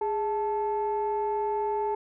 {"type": "tone pair together", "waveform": "sine", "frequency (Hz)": [413.4, 876], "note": ["G#4", "A5"], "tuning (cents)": [-8, -8], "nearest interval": "octave + minor second", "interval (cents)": 1300, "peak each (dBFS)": -27, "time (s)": [0.01, 1.95], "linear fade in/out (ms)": 5, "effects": ["tanh soft clip ceiling -20 dBFS"]}